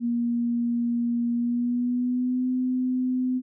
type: tone with pitch glide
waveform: sine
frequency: 237.1 to 254.1 Hz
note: A#3 to B3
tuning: +30 to +49 cents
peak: -22 dBFS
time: 0-3.42 s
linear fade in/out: 50 ms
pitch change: +119 cents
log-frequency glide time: 1.33-2.48 s
effects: none